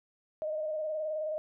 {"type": "tone with vibrato", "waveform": "sine", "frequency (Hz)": 619, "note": "D#5", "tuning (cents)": -9, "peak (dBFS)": -31, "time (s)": [0.42, 1.38], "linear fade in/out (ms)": 0, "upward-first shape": "square", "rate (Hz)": 19, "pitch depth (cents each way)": 30, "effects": []}